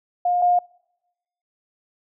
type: tone pair in turn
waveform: sine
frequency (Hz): 711 / 711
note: F5 / F5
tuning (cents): +31 / +31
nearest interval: unison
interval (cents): 0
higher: neither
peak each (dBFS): -17 / -14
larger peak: second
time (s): 0.25-0.42 / 0.42-0.59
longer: neither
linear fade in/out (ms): 5
effects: noise-tail reverb RT60 0.9 s tail -26 dB re dry